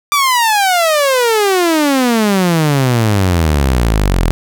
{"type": "exponential sweep", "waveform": "sawtooth", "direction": "down", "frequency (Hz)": [1188, 39.7], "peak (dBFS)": -6, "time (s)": [0.12, 4.31], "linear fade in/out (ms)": 0, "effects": []}